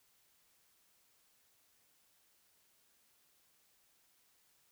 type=silence; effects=white hiss -72 dBFS RMS until 4.71 s